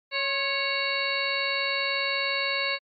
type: harmonic tone with a mistuned harmonic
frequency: 554.4 Hz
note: C#5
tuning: in tune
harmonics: 1 / 2 / 3 / 4 / 5 / 7 / 8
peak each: -33 / -34 / -34 / -29 / -32 / -33 / -33 dBFS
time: 0.11-2.79 s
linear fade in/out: 50 ms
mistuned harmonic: 2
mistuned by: -46 cents
effects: MP3 48 kbps